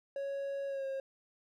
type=tone with pitch glide; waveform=triangle; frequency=554.4 to 538.6 Hz; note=C#5 to C#5; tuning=0 to -50 cents; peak=-33 dBFS; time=0.16-1 s; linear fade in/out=2 ms; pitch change=-50 cents; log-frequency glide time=0.67-0.86 s; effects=none